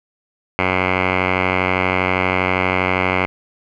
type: tone with low-pass filter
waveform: 5% pulse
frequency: 92.5 Hz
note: F#2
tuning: in tune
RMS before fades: -18 dBFS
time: 0.59-3.26 s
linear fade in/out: 0 ms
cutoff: 2100 Hz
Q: 9.5
effects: none